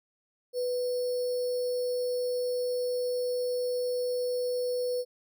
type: tone with sample-and-hold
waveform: sine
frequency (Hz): 495.7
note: B4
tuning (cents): +6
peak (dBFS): -27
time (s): 0.53-5.05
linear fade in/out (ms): 50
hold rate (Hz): 4900
effects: none